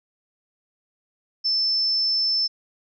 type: tone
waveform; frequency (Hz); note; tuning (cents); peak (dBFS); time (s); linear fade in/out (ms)
sine; 5290; E8; +5; -19; 1.44-2.48; 20
effects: none